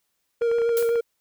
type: tone with vibrato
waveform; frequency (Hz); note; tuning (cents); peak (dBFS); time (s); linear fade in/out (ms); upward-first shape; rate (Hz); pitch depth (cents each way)
triangle; 466.2; A#4; 0; -17; 0.41-1.01; 10; square; 8; 13
type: clicks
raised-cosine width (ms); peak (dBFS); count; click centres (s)
0.5; -24; 8; 0.419 / 0.515 / 0.585 / 0.618 / 0.692 / 0.826 / 0.891 / 0.957
type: noise with exponential decay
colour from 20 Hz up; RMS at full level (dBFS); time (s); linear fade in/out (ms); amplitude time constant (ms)
blue; -29; 0.77-1.04; 0; 57
effects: white hiss -74 dBFS RMS until 1.2 s